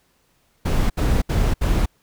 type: noise bursts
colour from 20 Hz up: brown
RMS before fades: -18 dBFS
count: 4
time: 0.65-1.86 s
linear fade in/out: 10 ms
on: 250 ms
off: 70 ms
effects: pink hiss -63 dBFS RMS until 2.02 s